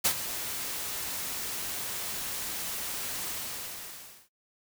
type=noise with ADSR envelope; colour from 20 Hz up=white; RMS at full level=-23 dBFS; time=0.04-4.29 s; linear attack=16 ms; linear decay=78 ms; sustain=-12 dB; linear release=1000 ms; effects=noise-tail reverb RT60 0.1 s tail -20 dB re dry